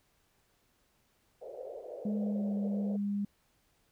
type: band-pass noise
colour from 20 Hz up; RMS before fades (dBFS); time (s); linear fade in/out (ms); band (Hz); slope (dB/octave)
pink; -44; 1.41-2.97; 10; 450 to 610; 48
type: tone with pitch glide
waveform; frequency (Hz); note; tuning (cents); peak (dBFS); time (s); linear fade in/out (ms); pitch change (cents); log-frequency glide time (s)
sine; 208.3 to 202.5; G#3 to G#3; +5 to -43; -30; 2.05-3.25; 5; -48; 2.18-2.57
effects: pink hiss -72 dBFS RMS until 3.91 s